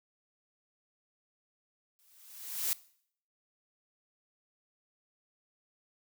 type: noise with exponential growth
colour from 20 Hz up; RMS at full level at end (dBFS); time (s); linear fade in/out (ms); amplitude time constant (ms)
blue; -29; 1.99-2.73; 0; 160
effects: noise-tail reverb RT60 0.6 s tail -20 dB re dry